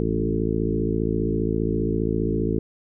harmonic tone with a mistuned harmonic, 55 Hz, A1, in tune, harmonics 1 / 2 / 3 / 4 / 5 / 6 / 7 / 8, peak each -29 / -29 / -29 / -29 / -29 / -29 / -29 / -29 dBFS, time 0-2.59 s, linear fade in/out 0 ms, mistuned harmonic 3, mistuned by +20 cents, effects none

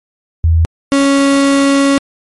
sine / 35% pulse tone pair in turn, 82 / 277.4 Hz, E2 / C#4, -9 / +1 cents, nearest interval octave + major sixth, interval 2110 cents, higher second, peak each -6 dBFS, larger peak neither, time 0.44-0.65 / 0.92-1.98 s, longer second, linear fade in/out 0 ms, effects MP3 48 kbps

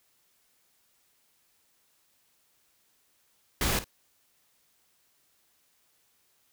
pink noise with echo, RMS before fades -27 dBFS, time 3.61-3.79 s, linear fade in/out 2 ms, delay 52 ms, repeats 1, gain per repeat -14 dB, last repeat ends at 3.842 s, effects white hiss -69 dBFS RMS until 6.52 s

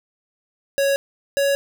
square tone pair in turn, 554.4 / 558.3 Hz, C#5 / C#5, 0 / +12 cents, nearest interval unison, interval 12 cents, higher second, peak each -17 dBFS, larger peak neither, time 0.78-0.96 / 1.37-1.55 s, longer neither, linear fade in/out 0 ms, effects none

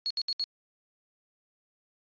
sine tone bursts, 4333 Hz, C#8, 40 cents flat, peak -27 dBFS, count 4, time 0.06-0.44 s, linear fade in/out 0 ms, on 44 ms, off 68 ms, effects resampled to 11025 Hz

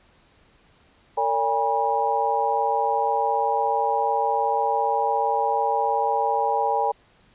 sine tone cluster, 454.7 / 572 / 812 / 966 Hz, A#4 / D5 / G#5 / B5, -43 / -46 / -39 / -39 cents, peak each -27 / -28 / -22 / -26 dBFS, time 1.17-6.92 s, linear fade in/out 10 ms, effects pink hiss -58 dBFS RMS until 7.34 s + resampled to 8000 Hz

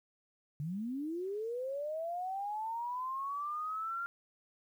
sine linear sweep, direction up, 139.2 to 1396.9 Hz, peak -35 dBFS, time 0.6-4.06 s, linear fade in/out 0 ms, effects 11-bit

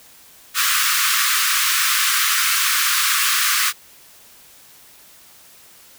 pink high-pass noise, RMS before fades -18 dBFS, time 0.54-3.73 s, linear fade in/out 50 ms, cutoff 1100 Hz, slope 96 dB/octave, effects white hiss -47 dBFS RMS until 5.98 s

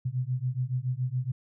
sine beating tone pair, 123.47 / 130.57 Hz, B2 / C3, 0 / -3 cents, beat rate 7.1 Hz, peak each -30 dBFS, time 0.05-1.32 s, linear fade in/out 10 ms, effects none

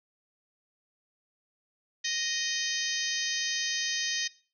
harmonic tone, 621 Hz, D#5, 3 cents flat, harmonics 3 / 4 / 5 / 6 / 7 / 8 / 9 / 10, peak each -35 / -40 / -37 / -36 / -39 / -37 / -40 / -35 dBFS, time 2.04-4.28 s, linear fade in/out 10 ms, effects noise-tail reverb RT60 0.4 s tail -20 dB re dry

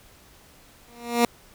15% pulse tone with exponential growth, 237.2 Hz, A#3, 30 cents sharp, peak -8 dBFS, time 0.88-1.25 s, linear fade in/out 2 ms, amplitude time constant 79 ms, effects pink hiss -53 dBFS RMS until 1.54 s

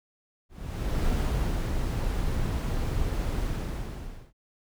brown noise with ADSR envelope, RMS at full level -25 dBFS, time 0.49-4.33 s, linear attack 570 ms, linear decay 630 ms, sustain -3 dB, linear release 920 ms, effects none

